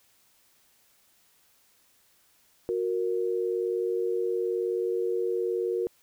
sine tone pair together, 365.6 / 464.6 Hz, F#4 / A#4, -21 / -6 cents, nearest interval major third, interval 415 cents, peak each -28 dBFS, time 2.69-5.87 s, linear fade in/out 0 ms, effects white hiss -64 dBFS RMS until 6.02 s

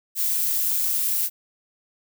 violet noise with amplitude modulation, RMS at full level -21 dBFS, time 0.15-1.3 s, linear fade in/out 50 ms, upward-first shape sine, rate 175 Hz, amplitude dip 45%, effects none

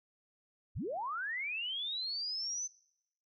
sine linear sweep, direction up, 36.37 to 6180 Hz, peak -35 dBFS, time 0.75-2.68 s, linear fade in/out 20 ms, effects noise-tail reverb RT60 0.8 s tail -23 dB re dry

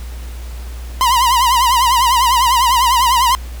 45% pulse tone with vibrato, 992 Hz, B5, 7 cents sharp, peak -10 dBFS, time 1.01-3.35 s, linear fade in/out 0 ms, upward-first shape triangle, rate 10 Hz, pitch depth 140 cents each way, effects added 60 Hz sine -25 dBFS peak until 3.6 s + pink hiss -39 dBFS RMS until 3.6 s

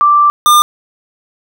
sine / square tone pair in turn, 1174.7 / 1202.9 Hz, D6 / D6, 0 / +41 cents, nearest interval unison, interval 41 cents, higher second, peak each -5 dBFS, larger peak neither, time 0.01-0.3 / 0.46-0.62 s, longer first, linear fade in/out 0 ms, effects none

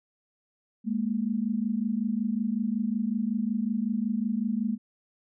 sine tone pair together, 207.7 / 233.1 Hz, G#3 / A#3, 0 / 0 cents, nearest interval major second, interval 200 cents, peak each -28 dBFS, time 0.84-4.78 s, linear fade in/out 50 ms, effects none

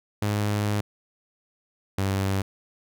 sawtooth tone pair in turn, 103.9 / 97.25 Hz, G#2 / G2, +1 / -13 cents, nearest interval minor second, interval 114 cents, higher first, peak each -19 dBFS, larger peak neither, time 0.22-0.81 / 1.98-2.42 s, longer first, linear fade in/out 5 ms, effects none

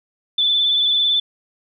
sine tone with vibrato, 3500 Hz, A7, 10 cents flat, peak -14 dBFS, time 0.38-1.2 s, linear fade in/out 5 ms, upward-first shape sine, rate 18 Hz, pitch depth 27 cents each way, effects none

